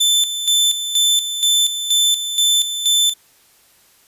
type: tone with tremolo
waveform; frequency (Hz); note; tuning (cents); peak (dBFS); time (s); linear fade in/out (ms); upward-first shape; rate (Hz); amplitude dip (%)
sawtooth; 3530; A7; +5; -9; 0-3.14; 10; square; 2.1; 65
effects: white hiss -53 dBFS RMS until 4.07 s + resampled to 32000 Hz